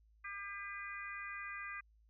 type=harmonic tone with a mistuned harmonic; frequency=400.8 Hz; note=G4; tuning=38 cents sharp; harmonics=3 / 4 / 5 / 6; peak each=-48 / -48 / -47 / -50 dBFS; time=0.24-1.81 s; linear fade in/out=10 ms; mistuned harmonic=6; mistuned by=+25 cents; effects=added 54 Hz sine -65 dBFS peak until 2.09 s